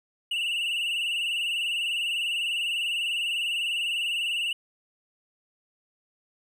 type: tone with vibrato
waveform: triangle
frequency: 2794 Hz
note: F7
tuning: in tune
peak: -24 dBFS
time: 0.31-4.53 s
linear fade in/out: 5 ms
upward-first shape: sine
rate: 20 Hz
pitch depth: 89 cents each way
effects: none